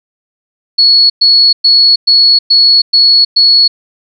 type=tone bursts; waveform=sine; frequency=4375 Hz; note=C#8; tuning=24 cents flat; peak=-3 dBFS; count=7; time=0.78-3.68 s; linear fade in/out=10 ms; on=320 ms; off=110 ms; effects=none